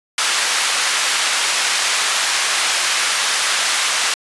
pink band-pass noise, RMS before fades -18 dBFS, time 0.18-4.14 s, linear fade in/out 2 ms, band 1300 to 10000 Hz, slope 12 dB/octave, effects resampled to 24000 Hz

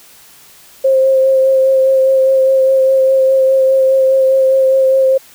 sine tone with vibrato, 530 Hz, C5, 22 cents sharp, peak -7 dBFS, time 0.84-5.18 s, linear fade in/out 10 ms, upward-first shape sine, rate 4.9 Hz, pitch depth 15 cents each way, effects white hiss -42 dBFS RMS until 5.34 s

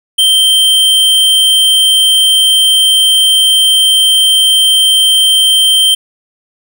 square tone, 3133 Hz, G7, 2 cents flat, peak -6 dBFS, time 0.18-5.95 s, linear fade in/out 10 ms, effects none

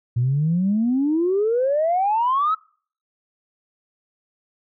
sine exponential sweep, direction up, 116.3 to 1318.5 Hz, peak -16 dBFS, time 0.16-2.55 s, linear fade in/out 10 ms, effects noise-tail reverb RT60 0.5 s tail -26 dB re dry + tanh soft clip ceiling -12 dBFS

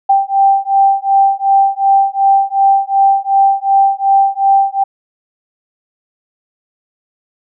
sine beating tone pair, 784 / 786.7 Hz, G5 / G5, 0 / +6 cents, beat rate 2.7 Hz, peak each -11 dBFS, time 0.09-4.84 s, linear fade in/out 10 ms, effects none

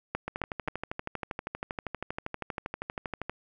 two click trains, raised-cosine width 0.5 ms, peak -18 / -14 dBFS, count 39 / 3, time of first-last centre 0.28-3.296 / 0.15-0.683 s, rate 12.6 / 3.75 Hz, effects none

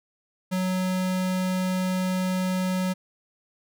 square tone, 185 Hz, F#3, in tune, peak -24 dBFS, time 0.51-2.94 s, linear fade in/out 20 ms, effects none

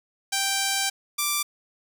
5% pulse tone pair in turn, 784 / 1174.7 Hz, G5 / D6, 0 / 0 cents, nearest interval perfect fifth, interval 700 cents, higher second, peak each -11 dBFS, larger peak neither, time 0.32-0.9 / 1.18-1.43 s, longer first, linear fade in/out 10 ms, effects none

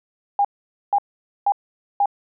sine tone bursts, 808 Hz, G#5, 48 cents flat, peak -14 dBFS, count 4, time 0.39-2.058 s, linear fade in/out 2 ms, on 57 ms, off 480 ms, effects none

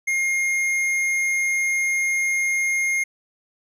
sine tone with tanh clipping, 2133 Hz, C7, 33 cents sharp, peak -21 dBFS, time 0.07-3.04 s, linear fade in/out 10 ms, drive 12 dB, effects none

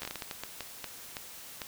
slowing click train, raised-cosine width 0.2 ms, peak -19 dBFS, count 13, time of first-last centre 0.02-1.618 s, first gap 13 ms, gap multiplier 1.38, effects white hiss -47 dBFS RMS until 1.67 s

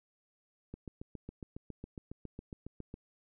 click train, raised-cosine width 3 ms, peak -30 dBFS, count 17, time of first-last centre 0.74-2.941 s, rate 7.27 Hz, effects none

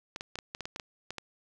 clicks, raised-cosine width 0.2 ms, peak -20 dBFS, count 11, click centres 0.161 / 0.209 / 0.356 / 0.388 / 0.549 / 0.607 / 0.655 / 0.761 / 0.798 / 1.106 / 1.183 s, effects none

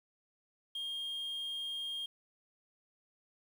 sine tone, 3225 Hz, G7, 48 cents sharp, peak -34 dBFS, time 0.75-2.06 s, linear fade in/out 5 ms, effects tanh soft clip ceiling -36 dBFS + 10-bit

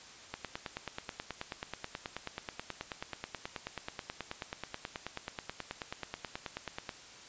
click train, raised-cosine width 0.3 ms, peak -21 dBFS, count 62, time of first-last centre 0.34-6.892 s, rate 9.31 Hz, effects white hiss -52 dBFS RMS until 7.28 s + resampled to 16000 Hz

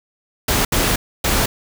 pink noise bursts at uneven times, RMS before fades -17 dBFS, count 3, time 0.48-0.65 / 0.72-0.96 / 1.24-1.46 s, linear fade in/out 5 ms, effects none

